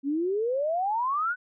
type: exponential sweep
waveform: sine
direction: up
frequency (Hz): 267.7 to 1516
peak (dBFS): -24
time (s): 0.03-1.36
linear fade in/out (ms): 50
effects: none